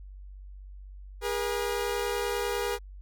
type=tone pair together; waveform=sawtooth; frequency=409.2 / 479.2 Hz; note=G#4 / A#4; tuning=-26 / +48 cents; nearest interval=minor third; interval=274 cents; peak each=-27 dBFS; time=1.21-2.79 s; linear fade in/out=50 ms; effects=added 48 Hz sine -42 dBFS peak until 3.01 s